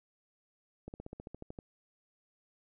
slowing click train, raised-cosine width 2 ms, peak -30 dBFS, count 11, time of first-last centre 0.88-1.588 s, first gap 59 ms, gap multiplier 1.04, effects none

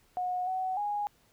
sine tone with pitch steps, 727 / 749 / 825 Hz, F#5 / F#5 / G#5, -31 / +21 / -12 cents, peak -29 dBFS, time 0.17-1.07 s, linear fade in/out 0 ms, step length 300 ms, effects pink hiss -66 dBFS RMS until 1.32 s

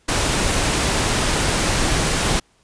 pink noise, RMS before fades -19 dBFS, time 0.08-2.4 s, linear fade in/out 10 ms, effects pink hiss -59 dBFS RMS until 2.63 s + resampled to 22050 Hz

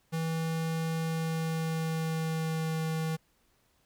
square tone with pitch glide, 162.5 to 160.08 Hz, E3 to D#3, -24 to +50 cents, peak -30 dBFS, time 0.12-3.17 s, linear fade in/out 20 ms, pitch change -26 cents, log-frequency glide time 1-2.79 s, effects pink hiss -70 dBFS RMS until 3.85 s

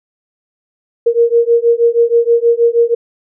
sine beating tone pair, 465.2 / 471.5 Hz, A#4 / A#4, -4 / +20 cents, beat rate 6.3 Hz, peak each -11 dBFS, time 1.06-2.95 s, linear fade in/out 10 ms, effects none

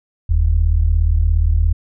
sine tone pair together, 42.67 / 79.8 Hz, F1 / D#2, -39 / +44 cents, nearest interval major seventh, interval 1083 cents, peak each -14 dBFS, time 0.29-1.73 s, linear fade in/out 10 ms, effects none

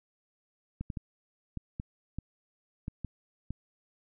clicks, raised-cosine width 5 ms, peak -23 dBFS, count 9, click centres 0.81 / 0.902 / 0.972 / 1.573 / 1.799 / 2.186 / 2.881 / 3.047 / 3.506 s, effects none

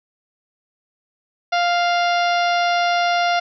harmonic tone, 698.5 Hz, F5, in tune, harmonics 1 / 2 / 3 / 4 / 5 / 6 / 7 / 8, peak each -17 / -23 / -27 / -29 / -31 / -33 / -34 / -35 dBFS, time 1.52-3.4 s, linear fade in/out 10 ms, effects none

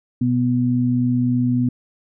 sine tone pair together, 123.6 / 247 Hz, B2 / B3, +2 / 0 cents, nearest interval octave, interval 1198 cents, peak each -20 / -17 dBFS, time 0.21-1.69 s, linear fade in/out 5 ms, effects none

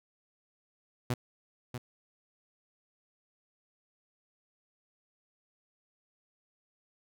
sawtooth tone with echo, 123.47 Hz, B2, in tune, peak -24 dBFS, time 1.1-1.14 s, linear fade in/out 5 ms, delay 640 ms, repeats 1, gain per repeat -8 dB, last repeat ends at 1.78 s, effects none

